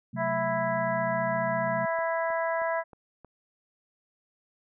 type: chord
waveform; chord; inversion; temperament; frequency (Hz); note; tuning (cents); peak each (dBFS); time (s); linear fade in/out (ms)
sine; F# diminished; second; equal; 130.81 / 185 / 220; C3 / F#3 / A3; 0 / 0 / 0; -37; 0.13-1.86; 10
type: harmonic tone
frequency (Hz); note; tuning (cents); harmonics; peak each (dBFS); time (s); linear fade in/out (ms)
330; E4; +2; 2 / 3 / 4 / 5 / 6; -28 / -31 / -39 / -35 / -38; 0.16-2.84; 50
type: click train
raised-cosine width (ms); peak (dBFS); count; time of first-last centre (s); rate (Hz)
1; -34; 7; 1.36-3.247; 3.18
effects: none